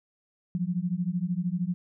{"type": "beating tone pair", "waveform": "sine", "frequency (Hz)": [171.2, 184.2], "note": ["F3", "F#3"], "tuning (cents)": [-34, -7], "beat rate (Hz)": 13, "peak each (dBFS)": -29, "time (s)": [0.55, 1.74], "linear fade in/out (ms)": 0, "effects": []}